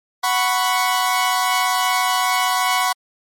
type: chord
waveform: sawtooth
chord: F# suspended fourth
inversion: none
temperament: equal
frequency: 740 / 987.8 / 1108.7 Hz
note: F#5 / B5 / C#6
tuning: 0 / 0 / 0 cents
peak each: -17 dBFS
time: 0.23-2.93 s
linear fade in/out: 10 ms
effects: MP3 64 kbps